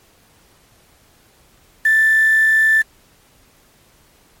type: tone with quantisation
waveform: sine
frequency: 1765 Hz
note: A6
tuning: 5 cents sharp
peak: -10 dBFS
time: 1.85-2.82 s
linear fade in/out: 5 ms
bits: 5
effects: pink hiss -53 dBFS RMS until 4.4 s + MP3 64 kbps